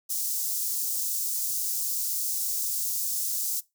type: high-pass noise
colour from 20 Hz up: white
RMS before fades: -29 dBFS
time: 0.09-3.61 s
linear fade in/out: 20 ms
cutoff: 5500 Hz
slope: 24 dB/octave
effects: noise-tail reverb RT60 0.2 s tail -20 dB re dry